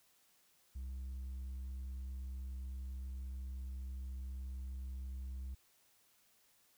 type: tone with hard clipping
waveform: triangle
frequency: 64.8 Hz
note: C2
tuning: 16 cents flat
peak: -40 dBFS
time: 0.75-5.55 s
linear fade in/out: 10 ms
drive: 1 dB
effects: white hiss -71 dBFS RMS until 6.77 s